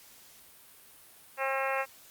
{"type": "harmonic tone", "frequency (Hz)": 268.7, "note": "C4", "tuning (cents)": 46, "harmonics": [2, 3, 4, 5, 6, 7, 8, 9, 10], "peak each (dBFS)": [-33, -35, -36, -37, -38, -38, -39, -40, -40], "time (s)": [1.37, 1.86], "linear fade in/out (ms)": 50, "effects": ["white hiss -55 dBFS RMS until 2.1 s", "Opus 48 kbps"]}